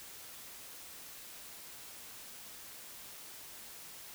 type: silence
effects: white hiss -50 dBFS RMS until 4.14 s